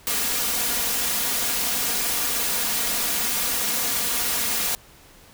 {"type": "noise with comb filter", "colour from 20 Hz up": "white", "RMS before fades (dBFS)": -24, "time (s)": [0.07, 4.75], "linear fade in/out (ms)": 0, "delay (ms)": 4.2, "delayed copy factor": 0.7, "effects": ["pink hiss -50 dBFS RMS until 5.33 s"]}